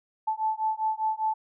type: beating tone pair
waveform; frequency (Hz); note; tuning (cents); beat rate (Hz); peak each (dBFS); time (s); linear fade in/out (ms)
sine; 871 / 876; A5 / A5; -18 / -8; 5; -28; 0.27-1.34; 10
effects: none